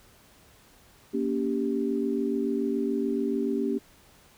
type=chord; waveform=sine; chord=G diminished; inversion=first; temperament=just; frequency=235.2 / 282.2 / 392 Hz; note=Bb3 / Db4 / G4; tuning=+16 / +31 / 0 cents; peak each=-29 dBFS; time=1.13-3.79 s; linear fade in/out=20 ms; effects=pink hiss -57 dBFS RMS until 4.37 s